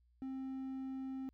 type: tone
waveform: triangle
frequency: 264.6 Hz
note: C4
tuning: 20 cents sharp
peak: -38 dBFS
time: 0.22-1.29 s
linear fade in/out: 0 ms
effects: added 60 Hz sine -68 dBFS peak until 1.33 s